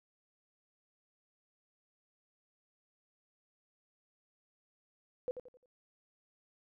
sine tone with echo, 501 Hz, B4, 25 cents sharp, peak -32 dBFS, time 5.28-5.31 s, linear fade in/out 0 ms, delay 87 ms, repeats 4, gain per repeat -9 dB, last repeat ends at 5.658 s, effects none

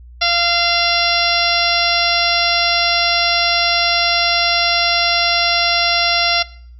harmonic tone, 690 Hz, F5, 21 cents flat, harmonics 1 / 2 / 3 / 4 / 5 / 6 / 7 / 8, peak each -21 / -21 / -21 / -21 / -21 / -21 / -21 / -21 dBFS, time 0.21-6.43 s, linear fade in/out 10 ms, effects noise-tail reverb RT60 0.5 s tail -18 dB re dry + added 60 Hz sine -36 dBFS peak until 6.79 s

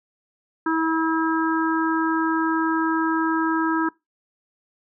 harmonic tone, 323.1 Hz, E4, 35 cents flat, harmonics 1 / 3 / 4 / 5, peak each -21 / -26 / -27 / -28 dBFS, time 0.66-3.89 s, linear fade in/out 5 ms, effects noise-tail reverb RT60 0.2 s tail -23 dB re dry

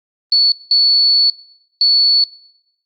sine tone bursts at uneven times, 4435 Hz, C#8, in tune, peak -8 dBFS, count 3, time 0.32-0.52 / 0.71-1.3 / 1.81-2.24 s, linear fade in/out 2 ms, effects noise-tail reverb RT60 1.0 s tail -25 dB re dry + Opus 24 kbps

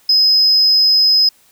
sine tone, 5070 Hz, D#8, 32 cents sharp, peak -7 dBFS, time 0.09-1.29 s, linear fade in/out 5 ms, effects tanh soft clip ceiling -5 dBFS + white hiss -52 dBFS RMS until 1.51 s

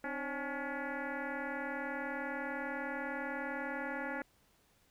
sine tone with frequency modulation, 580 Hz, D5, 22 cents flat, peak -36 dBFS, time 0.04-4.22 s, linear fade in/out 2 ms, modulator 280 Hz, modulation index 5, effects pink hiss -70 dBFS RMS until 4.9 s

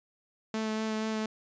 sawtooth tone with vibrato, 218.5 Hz, A3, 12 cents flat, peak -26 dBFS, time 0.54-1.26 s, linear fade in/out 2 ms, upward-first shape sine, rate 4.2 Hz, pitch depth 12 cents each way, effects resampled to 16000 Hz

